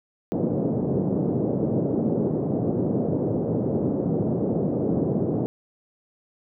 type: band-pass noise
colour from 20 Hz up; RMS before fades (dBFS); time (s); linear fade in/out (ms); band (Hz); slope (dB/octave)
pink; -24; 0.32-5.46; 0; 130 to 520; 24
effects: none